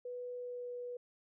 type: tone with pitch glide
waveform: sine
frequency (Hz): 492.8 to 489.1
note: B4 to B4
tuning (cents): -4 to -17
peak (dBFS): -40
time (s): 0.05-0.97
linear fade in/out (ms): 5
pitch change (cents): -13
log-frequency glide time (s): 0.35-0.71
effects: none